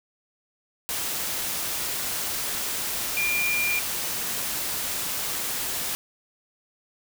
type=tone in noise; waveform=sine; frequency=2400 Hz; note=D7; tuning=37 cents sharp; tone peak=-23 dBFS; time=3.17-3.79 s; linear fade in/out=0 ms; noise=white; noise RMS=-29 dBFS; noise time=0.89-5.95 s; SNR=+3 dB; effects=none